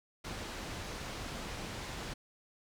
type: low-pass noise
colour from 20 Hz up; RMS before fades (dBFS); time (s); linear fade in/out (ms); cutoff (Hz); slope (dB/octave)
pink; -42; 0.24-2.14; 10; 6400; 12
effects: none